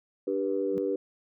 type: chord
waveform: sine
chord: G major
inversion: second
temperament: equal with one note detuned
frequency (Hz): 293.7 / 392 / 486.5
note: D4 / G4 / B4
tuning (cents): 0 / 0 / -26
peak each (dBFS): -32 / -29 / -30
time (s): 0.27-0.96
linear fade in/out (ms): 5
type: tone with exponential growth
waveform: sine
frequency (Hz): 189.5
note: F#3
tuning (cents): +42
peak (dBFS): -30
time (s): 0.67-0.78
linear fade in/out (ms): 0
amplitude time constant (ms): 22
effects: tanh soft clip ceiling -15 dBFS